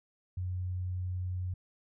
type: tone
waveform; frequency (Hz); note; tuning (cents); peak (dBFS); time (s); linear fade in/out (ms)
sine; 91.1; F#2; -26; -32; 0.37-1.54; 5
effects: none